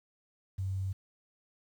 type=tone; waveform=sine; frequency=95.4 Hz; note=G2; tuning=47 cents flat; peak=-31 dBFS; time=0.58-0.93 s; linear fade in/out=10 ms; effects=10-bit